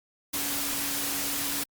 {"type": "tone in noise", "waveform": "sine", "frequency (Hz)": 281.9, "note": "C#4", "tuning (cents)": 29, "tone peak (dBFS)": -39, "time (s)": [0.33, 1.64], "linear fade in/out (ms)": 10, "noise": "white", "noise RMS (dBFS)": -30, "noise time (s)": [0.33, 1.64], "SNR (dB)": -12, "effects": ["Opus 48 kbps"]}